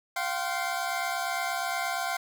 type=chord; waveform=25% pulse; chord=F suspended second; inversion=none; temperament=equal with one note detuned; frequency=698.5 / 767 / 1046.5 Hz; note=F5 / G5 / C6; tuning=0 / -38 / 0 cents; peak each=-28 / -29 / -32 dBFS; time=0.16-2.17 s; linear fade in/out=5 ms; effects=none